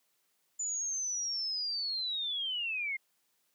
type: linear sweep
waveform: sine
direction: down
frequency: 7040 to 2093 Hz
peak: -32 dBFS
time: 0.59-2.97 s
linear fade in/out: 10 ms
effects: white hiss -75 dBFS RMS until 3.54 s + high-pass 150 Hz 12 dB/octave

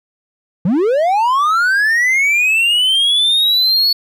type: linear sweep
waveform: triangle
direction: up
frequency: 155.56 to 4435 Hz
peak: -9 dBFS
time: 0.65-3.93 s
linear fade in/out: 5 ms
effects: none

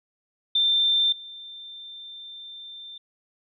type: tone with level steps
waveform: sine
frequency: 3575 Hz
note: A7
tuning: 27 cents sharp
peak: -18 / -38 dBFS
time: 0.55-2.98 s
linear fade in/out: 5 ms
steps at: 1.12 s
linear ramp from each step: 5 ms
effects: none

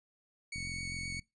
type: tone with vibrato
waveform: sawtooth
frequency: 2228 Hz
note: C#7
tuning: 8 cents sharp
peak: -35 dBFS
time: 0.52-1.2 s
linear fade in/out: 5 ms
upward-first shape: sine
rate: 7.7 Hz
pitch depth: 10 cents each way
type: click train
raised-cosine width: 5 ms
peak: -33 dBFS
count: 29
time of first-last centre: 0.56-1.192 s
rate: 44.3 Hz
effects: noise-tail reverb RT60 0.2 s tail -22 dB re dry + resampled to 22050 Hz

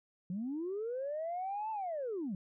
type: linear two-way sweep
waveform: sine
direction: up then down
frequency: 170.6 to 892 to 170.6 Hz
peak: -34 dBFS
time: 0.3-2.35 s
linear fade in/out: 2 ms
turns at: 1.71 s
effects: tanh soft clip ceiling -31 dBFS

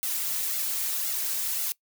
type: noise with flanger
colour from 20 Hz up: blue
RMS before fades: -29 dBFS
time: 0.03-1.72 s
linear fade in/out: 0 ms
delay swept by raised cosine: 1.4 to 4.5 ms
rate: 1.9 Hz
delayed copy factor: +1
effects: noise-tail reverb RT60 0.1 s tail -22 dB re dry

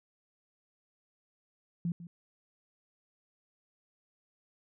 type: tone with echo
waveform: sine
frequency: 171.2 Hz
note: F3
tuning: 34 cents flat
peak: -29 dBFS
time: 1.85-1.92 s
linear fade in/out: 2 ms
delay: 150 ms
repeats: 1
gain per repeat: -14 dB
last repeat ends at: 2.07 s
effects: none

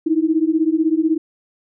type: beating tone pair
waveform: sine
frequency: 311.1 / 327.1 Hz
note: D#4 / E4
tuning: 0 / -13 cents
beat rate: 16 Hz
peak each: -17 dBFS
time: 0.06-1.18 s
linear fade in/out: 10 ms
effects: none

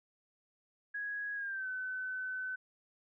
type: tone with pitch glide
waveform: sine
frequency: 1661.2 to 1514.6 Hz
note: G#6 to F#6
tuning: 0 to +40 cents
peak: -36 dBFS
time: 0.94-2.56 s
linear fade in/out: 10 ms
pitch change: -160 cents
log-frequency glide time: 1.35-1.68 s
effects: none

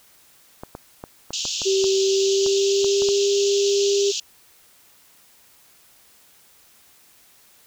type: clicks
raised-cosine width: 1 ms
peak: -19 dBFS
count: 11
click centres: 0.635 / 0.751 / 1.039 / 1.306 / 1.453 / 1.618 / 1.842 / 2.463 / 2.845 / 3.021 / 3.088 s
type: band-pass noise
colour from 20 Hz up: white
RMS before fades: -27 dBFS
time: 1.33-4.2 s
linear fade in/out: 5 ms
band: 2700 to 7100 Hz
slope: 96 dB/octave
type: tone with pitch glide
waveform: sine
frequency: 386.3 to 400.4 Hz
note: G4 to G4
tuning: -25 to +37 cents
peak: -17 dBFS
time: 1.65-4.12 s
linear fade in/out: 20 ms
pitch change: +62 cents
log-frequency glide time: 1.95-3.15 s
effects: white hiss -54 dBFS RMS until 7.66 s

